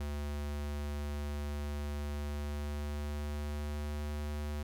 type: tone with pitch glide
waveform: square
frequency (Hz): 73 to 74.15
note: D2 to D2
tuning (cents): -10 to +17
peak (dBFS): -36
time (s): 0-4.63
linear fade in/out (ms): 5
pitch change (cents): +27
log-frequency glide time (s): 2.15-4.12
effects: none